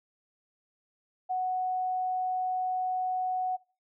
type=tone; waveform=sine; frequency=740 Hz; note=F#5; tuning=in tune; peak=-27 dBFS; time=1.29-3.57 s; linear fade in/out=20 ms; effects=noise-tail reverb RT60 0.4 s tail -24 dB re dry